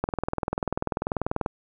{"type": "click train", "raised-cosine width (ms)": 1, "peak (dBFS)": -11, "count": 30, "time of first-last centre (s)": [0.04, 1.462], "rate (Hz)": 20.4, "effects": []}